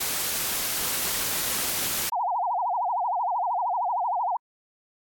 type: noise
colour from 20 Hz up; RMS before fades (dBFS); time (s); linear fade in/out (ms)
white; -27; 0-2.1; 10
type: tone with vibrato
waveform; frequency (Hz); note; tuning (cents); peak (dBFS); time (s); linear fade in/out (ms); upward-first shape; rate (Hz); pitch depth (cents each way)
sine; 830.6; G#5; 0; -23; 2.12-4.37; 5; sine; 13; 300
effects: AAC 64 kbps